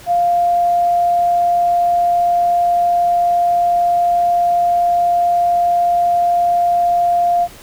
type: tone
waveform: sine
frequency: 698.5 Hz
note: F5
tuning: in tune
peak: -11 dBFS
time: 0.06-7.48 s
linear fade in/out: 50 ms
effects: pink hiss -39 dBFS RMS until 7.62 s

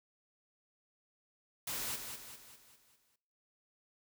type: noise with echo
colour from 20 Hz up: white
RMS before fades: -39 dBFS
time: 1.67-1.96 s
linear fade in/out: 5 ms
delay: 200 ms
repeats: 6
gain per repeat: -6 dB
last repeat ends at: 3.16 s
effects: noise-tail reverb RT60 0.7 s tail -20 dB re dry

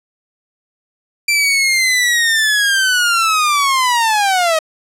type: linear sweep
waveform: sawtooth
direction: down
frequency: 2355 to 622.3 Hz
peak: -8 dBFS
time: 1.28-4.59 s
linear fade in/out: 5 ms
effects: low-pass 11000 Hz 12 dB/octave

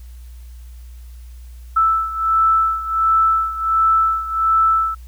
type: beating tone pair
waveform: sine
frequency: 1318.5 / 1319.9 Hz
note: E6 / E6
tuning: 0 / +2 cents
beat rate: 1.4 Hz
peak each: -15 / -19 dBFS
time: 1.76-4.95 s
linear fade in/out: 10 ms
effects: added 60 Hz sine -34 dBFS peak until 5.07 s + white hiss -54 dBFS RMS until 5.07 s

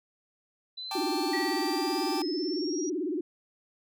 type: exponential sweep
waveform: sine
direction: up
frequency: 3985 to 5780 Hz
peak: -36 dBFS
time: 0.77-2.9 s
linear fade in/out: 10 ms
type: chord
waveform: 45% pulse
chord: G suspended second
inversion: none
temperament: just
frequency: 784 / 882 / 1176 Hz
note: G5 / A5 / D6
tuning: 0 / +4 / +2 cents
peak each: -35 / -37 / -40 dBFS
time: 0.91-2.22 s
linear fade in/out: 2 ms
type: tone with vibrato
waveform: sine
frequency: 330.4 Hz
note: E4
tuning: 4 cents sharp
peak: -28 dBFS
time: 0.95-3.21 s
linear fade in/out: 5 ms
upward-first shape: sine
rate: 18 Hz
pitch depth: 240 cents each way
type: tone with exponential decay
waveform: sine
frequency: 1932 Hz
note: B6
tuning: 39 cents flat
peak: -30 dBFS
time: 1.33-2.58 s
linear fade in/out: 5 ms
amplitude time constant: 270 ms
effects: none

